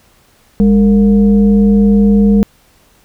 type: tone with frequency modulation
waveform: sine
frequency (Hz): 204.3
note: G#3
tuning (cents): -28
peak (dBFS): -5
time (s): 0.6-2.43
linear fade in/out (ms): 0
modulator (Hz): 255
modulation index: 0.54
effects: pink hiss -50 dBFS RMS until 3.04 s